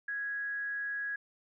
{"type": "tone with amplitude modulation", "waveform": "sine", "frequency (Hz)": 1661.2, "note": "G#6", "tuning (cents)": 0, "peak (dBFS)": -32, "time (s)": [0.08, 1.16], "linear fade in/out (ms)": 5, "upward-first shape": "sine", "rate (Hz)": 278, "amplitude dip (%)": 25, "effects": []}